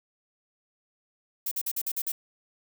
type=noise bursts; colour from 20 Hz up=violet; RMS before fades=-30 dBFS; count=7; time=1.46-2.12 s; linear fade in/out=5 ms; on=54 ms; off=47 ms; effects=none